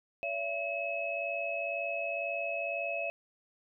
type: tone cluster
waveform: sine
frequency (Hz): 569 / 671 / 2573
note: C#5 / E5 / E7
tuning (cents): +45 / +31 / -43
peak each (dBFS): -38 / -36 / -35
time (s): 0.23-3.1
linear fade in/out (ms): 0
effects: none

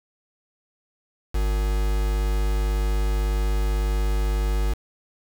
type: tone with quantisation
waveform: triangle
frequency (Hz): 50.9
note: G#1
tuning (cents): -34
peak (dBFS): -18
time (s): 1.34-4.74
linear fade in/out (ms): 10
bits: 5
effects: none

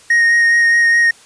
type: tone with vibrato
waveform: triangle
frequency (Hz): 1864.7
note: A#6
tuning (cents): 0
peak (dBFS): -7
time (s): 0.1-1.11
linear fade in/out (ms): 5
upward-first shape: sine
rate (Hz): 4.8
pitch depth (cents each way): 12
effects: white hiss -44 dBFS RMS until 1.25 s + resampled to 22050 Hz

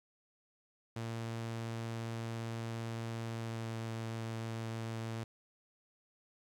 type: tone with pitch glide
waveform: sawtooth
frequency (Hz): 114.7 to 113.32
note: A#2 to A#2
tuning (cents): -28 to -49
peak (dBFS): -34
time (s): 0.96-5.24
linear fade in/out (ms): 5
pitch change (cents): -21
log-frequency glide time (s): 3.25-3.86
effects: low-pass 9000 Hz 12 dB/octave + 11-bit

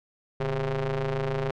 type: ring-modulated tone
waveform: sawtooth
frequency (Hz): 130.81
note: C3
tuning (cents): 0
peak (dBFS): -19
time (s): 0.4-1.51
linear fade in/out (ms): 5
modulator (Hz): 275
effects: low-pass 3000 Hz 12 dB/octave

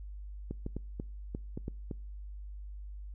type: clicks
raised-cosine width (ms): 3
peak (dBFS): -24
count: 8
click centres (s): 0.51 / 0.664 / 0.766 / 0.999 / 1.349 / 1.575 / 1.681 / 1.912
effects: noise-tail reverb RT60 0.5 s tail -26 dB re dry + added 50 Hz sine -41 dBFS peak until 3.14 s

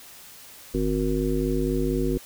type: harmonic tone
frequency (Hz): 52.1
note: G#1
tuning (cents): +6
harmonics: 1 / 3 / 5 / 7 / 9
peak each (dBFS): -27 / -30 / -27 / -27 / -31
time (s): 0.74-2.18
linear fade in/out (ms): 5
effects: white hiss -46 dBFS RMS until 2.25 s

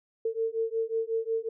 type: beating tone pair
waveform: sine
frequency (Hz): 448.4 / 453.9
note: A4 / A#4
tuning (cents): +33 / -46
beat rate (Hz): 5.5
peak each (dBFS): -30 / -30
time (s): 0.25-1.49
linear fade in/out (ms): 5
effects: none

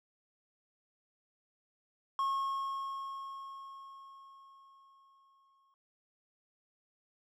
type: tone with exponential decay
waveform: triangle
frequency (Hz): 1088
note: C#6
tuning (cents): -33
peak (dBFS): -27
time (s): 2.19-5.74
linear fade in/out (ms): 1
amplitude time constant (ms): 770
effects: none

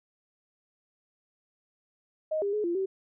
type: tone with pitch steps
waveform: sine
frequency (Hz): 624 / 402.6 / 422.3 / 344 / 383.9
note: D#5 / G4 / G#4 / F4 / G4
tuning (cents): +5 / +46 / +29 / -26 / -36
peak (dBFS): -26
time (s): 2.31-2.86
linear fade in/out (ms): 10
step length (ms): 110
effects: none

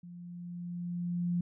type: tone with level ramp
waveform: sine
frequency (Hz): 174.8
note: F3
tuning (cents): +2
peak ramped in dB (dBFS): -45 to -27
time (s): 0.03-1.41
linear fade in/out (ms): 5
effects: none

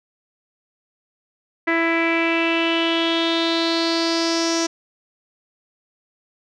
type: tone with low-pass filter sweep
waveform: sawtooth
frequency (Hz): 331.6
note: E4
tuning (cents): +10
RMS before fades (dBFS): -20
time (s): 1.67-4.67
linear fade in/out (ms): 10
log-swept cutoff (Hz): 2000 to 5900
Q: 5.5
effects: none

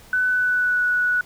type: tone with pitch glide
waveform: sine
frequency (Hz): 1500 to 1472.5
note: F#6 to F#6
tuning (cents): +23 to -9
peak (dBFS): -17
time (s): 0.13-1.21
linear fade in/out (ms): 2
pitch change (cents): -32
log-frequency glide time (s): 0.29-0.84
effects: pink hiss -48 dBFS RMS until 1.25 s

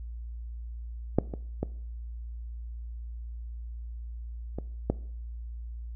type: clicks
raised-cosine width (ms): 2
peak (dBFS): -7 / -21 / -15 / -20 / -11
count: 5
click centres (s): 1.186 / 1.338 / 1.63 / 4.586 / 4.9
effects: noise-tail reverb RT60 0.6 s tail -20 dB re dry + added 58 Hz sine -36 dBFS peak until 5.95 s

